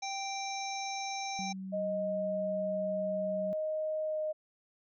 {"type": "harmonic tone", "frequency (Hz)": 784, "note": "G5", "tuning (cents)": 0, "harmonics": [1, 3, 5, 7, 8], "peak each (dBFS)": [-37, -42, -45, -45, -44], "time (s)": [0.02, 1.53], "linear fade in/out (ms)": 10}
{"type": "tone", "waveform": "sine", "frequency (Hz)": 190.1, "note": "F#3", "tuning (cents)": 47, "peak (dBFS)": -38, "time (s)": [1.39, 3.53], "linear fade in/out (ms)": 0}
{"type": "tone with pitch glide", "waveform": "sine", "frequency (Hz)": [622.3, 618], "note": ["D#5", "D#5"], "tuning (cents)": [0, -12], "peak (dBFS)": -31, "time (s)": [1.72, 4.33], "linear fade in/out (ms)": 20, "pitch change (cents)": -12, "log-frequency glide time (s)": [4.04, 4.2]}
{"effects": []}